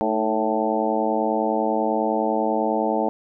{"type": "harmonic tone with a mistuned harmonic", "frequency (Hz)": 110, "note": "A2", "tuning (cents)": 0, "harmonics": [2, 3, 4, 5, 6, 7, 8], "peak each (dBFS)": [-27, -27, -27, -27, -27, -27, -27], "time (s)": [0.01, 3.09], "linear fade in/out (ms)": 0, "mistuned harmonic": 3, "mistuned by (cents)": -61, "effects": []}